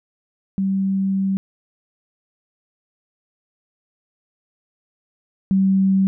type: tone pair in turn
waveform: sine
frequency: 193.3 / 192.29 Hz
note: G3 / G3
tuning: -24 / -33 cents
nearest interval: unison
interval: 9 cents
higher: first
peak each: -17 / -13 dBFS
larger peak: second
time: 0.58-1.37 / 5.51-6.07 s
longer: first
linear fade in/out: 0 ms
effects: none